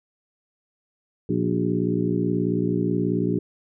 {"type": "harmonic tone with a mistuned harmonic", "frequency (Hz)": 58.5, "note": "A#1", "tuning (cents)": 7, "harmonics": [2, 3, 4, 5, 6, 7], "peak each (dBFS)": [-29, -25, -29, -26, -28, -30], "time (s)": [1.29, 3.39], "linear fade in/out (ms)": 5, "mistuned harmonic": 6, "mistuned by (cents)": 66, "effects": []}